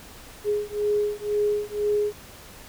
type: beating tone pair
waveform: sine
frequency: 415.3 / 417.3 Hz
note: G#4 / G#4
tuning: 0 / +8 cents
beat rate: 2 Hz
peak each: -25 dBFS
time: 0.44-2.13 s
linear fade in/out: 50 ms
effects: pink hiss -45 dBFS RMS until 2.68 s